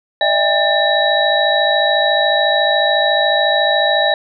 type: tone cluster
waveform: sine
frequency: 597 / 651 / 805 / 1787 / 3881 Hz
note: D5 / E5 / G5 / A6 / B7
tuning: +28 / -22 / +46 / +26 / -31 cents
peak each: -18 dBFS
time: 0.21-4.14 s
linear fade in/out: 2 ms
effects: none